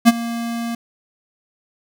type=tone with ADSR envelope; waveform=square; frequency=233.1 Hz; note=A#3; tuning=in tune; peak=-5 dBFS; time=0.05-0.75 s; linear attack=32 ms; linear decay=31 ms; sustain=-18 dB; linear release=4 ms; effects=none